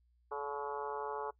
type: harmonic tone with a mistuned harmonic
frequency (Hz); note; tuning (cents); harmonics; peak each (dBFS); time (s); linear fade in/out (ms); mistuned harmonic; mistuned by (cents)
143.5; D3; -40; 3 / 4 / 5 / 6 / 7 / 8 / 9 / 10; -41 / -47 / -51 / -42 / -47 / -45 / -50 / -53; 0.31-1.31; 10; 8; -49
effects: noise-tail reverb RT60 0.1 s tail -22 dB re dry + added 60 Hz sine -68 dBFS peak until 1.39 s